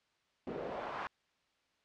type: noise with band-pass filter sweep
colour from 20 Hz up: pink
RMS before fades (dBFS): -41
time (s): 0.47-1.07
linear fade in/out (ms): 0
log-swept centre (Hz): 350 to 1200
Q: 1.8
effects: white hiss -75 dBFS RMS until 1.84 s + low-pass 4000 Hz 12 dB/octave